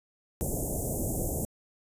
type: band-stop noise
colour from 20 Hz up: pink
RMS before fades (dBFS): -31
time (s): 0.41-1.45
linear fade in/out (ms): 0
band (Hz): 710 to 7000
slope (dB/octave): 48
effects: resampled to 32000 Hz